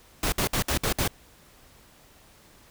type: noise bursts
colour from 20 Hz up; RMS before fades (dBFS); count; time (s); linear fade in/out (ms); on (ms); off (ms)
pink; -25; 6; 0.23-1.077; 2; 92; 59
effects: pink hiss -55 dBFS RMS until 2.7 s